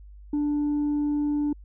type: tone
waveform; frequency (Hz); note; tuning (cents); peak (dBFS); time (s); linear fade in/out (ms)
sine; 293.7; D4; 0; -20; 0.33-1.53; 5
effects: tanh soft clip ceiling -21 dBFS + added 50 Hz sine -43 dBFS peak until 1.64 s